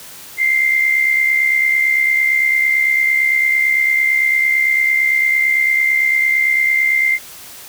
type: tone with amplitude modulation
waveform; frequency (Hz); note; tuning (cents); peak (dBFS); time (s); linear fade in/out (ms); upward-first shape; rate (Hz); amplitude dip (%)
sine; 2093; C7; 0; -9; 0.37-7.19; 50; sine; 68.9; 55
effects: white hiss -36 dBFS RMS until 7.68 s